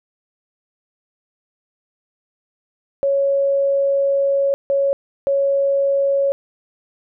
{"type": "tone bursts at uneven times", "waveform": "sine", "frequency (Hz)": 554.4, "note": "C#5", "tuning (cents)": 0, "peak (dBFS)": -14, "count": 3, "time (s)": [[3.03, 4.54], [4.7, 4.93], [5.27, 6.32]], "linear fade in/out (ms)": 0, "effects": []}